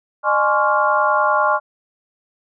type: tone cluster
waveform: sine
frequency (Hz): 607 / 841 / 1056 / 1126 / 1401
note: D#5 / G#5 / C6 / C#6 / F6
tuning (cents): -43 / +22 / +16 / +27 / +5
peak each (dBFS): -20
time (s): 0.23-1.6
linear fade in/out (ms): 50
effects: none